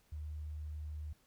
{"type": "tone", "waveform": "sine", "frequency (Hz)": 76, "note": "D#2", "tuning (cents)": -40, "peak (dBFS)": -40, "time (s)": [0.12, 1.13], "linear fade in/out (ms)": 5, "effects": ["pink hiss -71 dBFS RMS until 1.26 s"]}